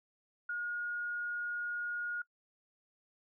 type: tone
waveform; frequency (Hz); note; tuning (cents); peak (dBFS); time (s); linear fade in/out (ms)
sine; 1435; F6; +47; -34; 0.49-2.22; 5
effects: noise-tail reverb RT60 0.1 s tail -24 dB re dry